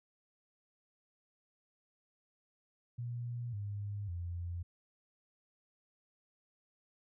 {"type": "tone with pitch steps", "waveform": "sine", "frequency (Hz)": [120, 102.08, 86.84], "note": ["B2", "G#2", "F2"], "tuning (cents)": [-49, -29, -9], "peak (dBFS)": -37, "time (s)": [2.98, 4.63], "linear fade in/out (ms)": 10, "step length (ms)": 550, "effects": []}